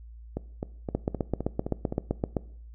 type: two click trains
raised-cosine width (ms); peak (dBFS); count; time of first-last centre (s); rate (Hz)
2; -17 / -12; 7 / 12; 0.37-1.924 / 0.95-2.368; 3.86 / 7.76
effects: noise-tail reverb RT60 0.6 s tail -20 dB re dry + added 57 Hz sine -43 dBFS peak until 2.74 s